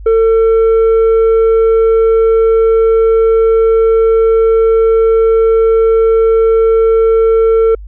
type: tone with tanh clipping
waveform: sine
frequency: 450 Hz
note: A4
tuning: 39 cents sharp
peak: -7 dBFS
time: 0.06-7.75 s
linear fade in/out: 5 ms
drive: 5 dB
effects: added 50 Hz sine -26 dBFS peak until 7.87 s